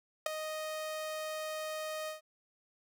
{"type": "tone with ADSR envelope", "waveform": "sawtooth", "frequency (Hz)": 622.3, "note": "D#5", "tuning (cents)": 0, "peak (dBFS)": -22, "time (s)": [0.26, 2.21], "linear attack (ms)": 4, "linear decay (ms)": 8, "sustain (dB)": -11, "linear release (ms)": 130, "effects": []}